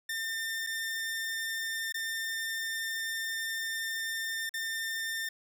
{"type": "tone with dropouts", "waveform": "sawtooth", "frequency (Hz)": 1803, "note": "A6", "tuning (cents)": 42, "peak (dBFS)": -29, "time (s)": [0.09, 5.29], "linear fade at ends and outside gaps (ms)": 5, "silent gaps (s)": [[0.666, 0.67], [1.924, 1.942], [4.494, 4.539]], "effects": []}